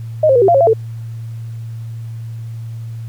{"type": "tone with pitch steps", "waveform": "sine", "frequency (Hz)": [619, 532, 480.9, 389.2, 689, 546, 675, 444.4], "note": ["D#5", "C5", "B4", "G4", "F5", "C#5", "E5", "A4"], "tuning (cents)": [-9, 29, -46, -12, -24, -26, 41, 17], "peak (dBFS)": -7, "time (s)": [0.23, 0.734], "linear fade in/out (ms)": 5, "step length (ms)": 63, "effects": ["added 114 Hz sine -24 dBFS peak until 3.08 s", "pink hiss -50 dBFS RMS until 3.08 s"]}